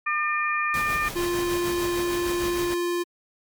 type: harmonic tone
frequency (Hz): 602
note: D5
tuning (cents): +43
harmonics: 2 / 3 / 4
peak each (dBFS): -25 / -27 / -28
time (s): 0.06-1.09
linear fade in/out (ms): 10
type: noise with tremolo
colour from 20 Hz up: pink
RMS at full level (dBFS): -32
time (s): 0.74-2.74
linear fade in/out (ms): 0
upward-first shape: sine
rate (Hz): 6.6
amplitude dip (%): 45
type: tone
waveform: square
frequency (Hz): 349.2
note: F4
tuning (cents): 0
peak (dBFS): -24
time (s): 1.15-3.04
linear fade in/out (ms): 20
effects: MP3 96 kbps